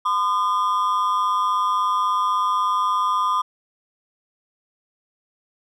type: ring-modulated tone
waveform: triangle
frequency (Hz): 1118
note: C#6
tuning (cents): +14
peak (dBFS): -13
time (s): 0.05-3.42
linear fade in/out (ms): 10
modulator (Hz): 98.2
effects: none